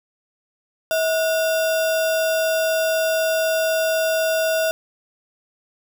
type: tone with sample-and-hold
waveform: sine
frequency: 644 Hz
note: E5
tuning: 41 cents flat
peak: -17 dBFS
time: 0.91-4.71 s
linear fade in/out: 0 ms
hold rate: 2100 Hz
effects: none